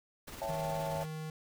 pink noise with tremolo, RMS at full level -45 dBFS, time 0.27-1.06 s, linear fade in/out 10 ms, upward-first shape sine, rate 19 Hz, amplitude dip 40%
sine chord, A dominant seventh, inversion first, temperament equal, 554.4 / 659.3 / 784 / 880 Hz, C#5 / E5 / G5 / A5, 0 / 0 / 0 / 0 cents, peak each -39 / -39 / -42 / -40 dBFS, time 0.41-1.04 s, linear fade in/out 10 ms
square tone with pitch glide, 157.5 to 156.5 Hz, D#3 to D#3, +21 to +10 cents, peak -39 dBFS, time 0.49-1.3 s, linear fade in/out 2 ms, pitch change -11 cents, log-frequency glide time 0.74-1.11 s
effects none

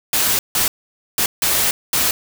white noise bursts at uneven times, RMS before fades -17 dBFS, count 5, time 0.13-0.39 / 0.55-0.68 / 1.18-1.26 / 1.42-1.71 / 1.93-2.11 s, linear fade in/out 2 ms, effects none

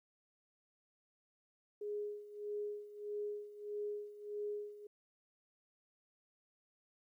sine tone with tremolo, 415.3 Hz, G#4, in tune, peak -37 dBFS, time 1.81-4.87 s, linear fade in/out 5 ms, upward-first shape sine, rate 1.6 Hz, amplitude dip 80%, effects 13-bit

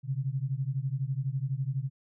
sine beating tone pair, 129.2 / 141.2 Hz, C3 / C#3, -21 / +32 cents, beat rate 12 Hz, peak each -31 / -32 dBFS, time 0.03-1.9 s, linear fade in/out 50 ms, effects none

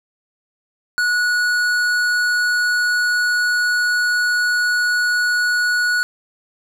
sine tone with tanh clipping, 1463 Hz, F#6, 20 cents flat, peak -17 dBFS, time 0.98-6.03 s, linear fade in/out 0 ms, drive 14 dB, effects none

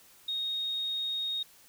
sine tone, 3729 Hz, A#7, in tune, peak -30 dBFS, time 0.28-1.43 s, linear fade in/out 5 ms, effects white hiss -58 dBFS RMS until 1.68 s

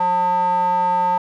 square tone with band-pass filter, 179.5 Hz, F3, 48 cents sharp, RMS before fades -18 dBFS, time 0-1.18 s, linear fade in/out 5 ms, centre 890 Hz, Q 7.2, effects none

